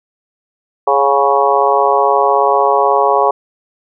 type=harmonic tone with a mistuned harmonic; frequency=138.7 Hz; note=C#3; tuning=1 cent sharp; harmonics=3 / 4 / 5 / 6 / 7 / 8; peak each=-16 / -16 / -16 / -16 / -16 / -16 dBFS; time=0.87-3.31 s; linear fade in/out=5 ms; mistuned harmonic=5; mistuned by=+40 cents; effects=none